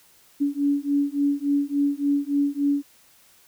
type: beating tone pair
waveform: sine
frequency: 282.9 / 286.4 Hz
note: C#4 / D4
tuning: +35 / -43 cents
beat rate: 3.5 Hz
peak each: -23 dBFS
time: 0.4-2.83 s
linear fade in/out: 20 ms
effects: white hiss -56 dBFS RMS until 3.47 s